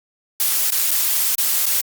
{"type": "noise with dropouts", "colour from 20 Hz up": "blue", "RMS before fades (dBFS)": -18, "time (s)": [0.4, 1.81], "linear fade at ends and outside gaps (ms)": 2, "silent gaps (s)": [[0.705, 0.72], [0.909, 0.914], [1.351, 1.382], [1.657, 1.664]], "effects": ["Opus 48 kbps"]}